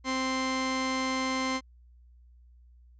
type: tone pair together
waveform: sawtooth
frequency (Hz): 261.6 / 1046.4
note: C4 / C6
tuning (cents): 0 / 0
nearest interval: 2 octaves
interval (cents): 2400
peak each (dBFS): -26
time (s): 0.04-1.61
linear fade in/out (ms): 50
effects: added 60 Hz sine -53 dBFS peak until 2.99 s + resampled to 16000 Hz